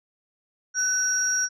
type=tone pair together; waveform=sine; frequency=1504 / 5678 Hz; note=F#6 / F8; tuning=+28 / +28 cents; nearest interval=octave + major seventh; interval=2300 cents; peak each=-25 / -22 dBFS; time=0.74-1.49 s; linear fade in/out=50 ms; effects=tanh soft clip ceiling -14 dBFS